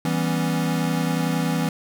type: chord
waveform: square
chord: C# half-diminished seventh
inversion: first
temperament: equal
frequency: 164.81 / 196 / 246.9 / 277.2 Hz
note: E3 / G3 / B3 / C#4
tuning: 0 / 0 / 0 / 0 cents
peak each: -24 / -30 / -28 / -29 dBFS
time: 0.05-1.69 s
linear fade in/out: 2 ms
effects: none